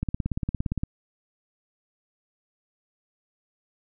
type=click train; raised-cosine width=5 ms; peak=-14 dBFS; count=15; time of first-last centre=0.03-0.835 s; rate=17.4 Hz; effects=none